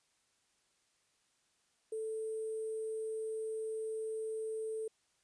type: tone with sample-and-hold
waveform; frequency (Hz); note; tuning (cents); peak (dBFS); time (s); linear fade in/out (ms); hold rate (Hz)
sine; 440; A4; 0; -36; 1.92-4.88; 5; 8820
effects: white hiss -75 dBFS RMS until 5.23 s + resampled to 22050 Hz